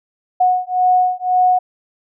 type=beating tone pair; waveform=sine; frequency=731 / 732.9 Hz; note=F#5 / F#5; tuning=-21 / -17 cents; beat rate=1.9 Hz; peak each=-15 dBFS; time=0.4-1.59 s; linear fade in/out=10 ms; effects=none